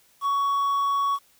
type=tone with quantisation; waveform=triangle; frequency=1119 Hz; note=C#6; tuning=16 cents sharp; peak=-19 dBFS; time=0.21-1.19 s; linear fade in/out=50 ms; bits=8; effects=white hiss -60 dBFS RMS until 1.39 s